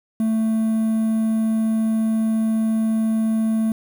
triangle tone with quantisation, 221.4 Hz, A3, 11 cents sharp, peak -15 dBFS, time 0.2-3.72 s, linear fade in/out 2 ms, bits 7, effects none

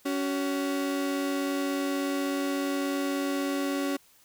35% pulse tone pair together, 280.6 / 377.1 Hz, C#4 / F#4, +21 / +33 cents, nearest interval perfect fourth, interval 512 cents, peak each -26 / -33 dBFS, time 0.05-3.97 s, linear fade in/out 10 ms, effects white hiss -60 dBFS RMS until 4.24 s

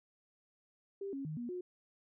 sine tone with pitch steps, 395.2 / 274.1 / 154.8 / 239.9 / 360.9 Hz, G4 / C#4 / D#3 / A#3 / F#4, +14 / -19 / -9 / +50 / -43 cents, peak -38 dBFS, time 1.01-1.61 s, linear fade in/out 5 ms, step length 120 ms, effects none

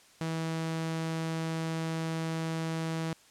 sawtooth tone, 162.3 Hz, E3, 27 cents flat, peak -27 dBFS, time 0.21-3.13 s, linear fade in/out 0 ms, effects white hiss -59 dBFS RMS until 3.3 s + low-pass 9000 Hz 12 dB/octave

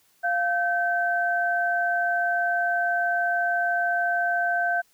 sine tone pair together, 698.5 / 1544.7 Hz, F5 / G6, 0 / -26 cents, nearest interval octave + major second, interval 1374 cents, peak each -24 dBFS, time 0.23-4.82 s, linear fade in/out 20 ms, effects white hiss -63 dBFS RMS until 4.93 s

